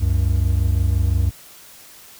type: tone pair together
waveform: triangle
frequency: 68 / 93.8 Hz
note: C#2 / F#2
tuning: -33 / +24 cents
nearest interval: tritone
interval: 557 cents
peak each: -16 dBFS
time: 0-1.31 s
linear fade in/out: 20 ms
effects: white hiss -44 dBFS RMS until 2.19 s